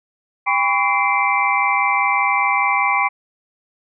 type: tone cluster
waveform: sine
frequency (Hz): 801 / 1003 / 1128 / 2082 / 2336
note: G5 / B5 / C#6 / C7 / D7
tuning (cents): +37 / +26 / +30 / -9 / -10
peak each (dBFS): -21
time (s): 0.46-3.09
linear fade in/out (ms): 20
effects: none